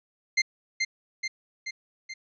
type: tone with echo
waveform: sawtooth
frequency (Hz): 2093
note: C7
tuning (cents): 0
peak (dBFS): -16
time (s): 0.37-0.42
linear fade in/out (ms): 10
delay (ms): 430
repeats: 4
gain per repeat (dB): -4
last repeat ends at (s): 2.14
effects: resampled to 16000 Hz